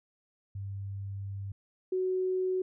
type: tone pair in turn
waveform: sine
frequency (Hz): 98.7 / 371.7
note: G2 / F#4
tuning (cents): +12 / +8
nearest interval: octave + major seventh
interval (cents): 2296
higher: second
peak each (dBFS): -35 / -27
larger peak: second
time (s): 0.55-1.52 / 1.92-2.62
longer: first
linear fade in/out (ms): 5
effects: none